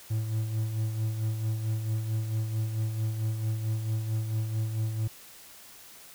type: tone with tremolo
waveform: triangle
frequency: 110 Hz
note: A2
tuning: in tune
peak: -23 dBFS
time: 0.1-5.08 s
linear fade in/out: 10 ms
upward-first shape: sine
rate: 4.5 Hz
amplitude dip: 50%
effects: white hiss -50 dBFS RMS until 6.14 s